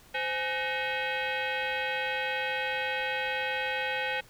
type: tone with frequency modulation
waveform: sine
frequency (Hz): 518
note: C5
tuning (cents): -17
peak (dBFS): -28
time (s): 0.14-4.21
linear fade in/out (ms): 10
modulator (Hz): 677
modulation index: 3.8
effects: pink hiss -56 dBFS RMS until 4.29 s